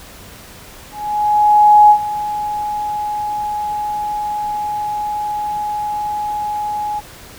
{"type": "tone with ADSR envelope", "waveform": "sine", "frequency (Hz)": 838, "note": "G#5", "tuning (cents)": 15, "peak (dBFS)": -3, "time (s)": [0.91, 7.01], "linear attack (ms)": 990, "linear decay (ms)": 80, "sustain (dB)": -15, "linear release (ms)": 29, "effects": ["pink hiss -38 dBFS RMS until 7.38 s"]}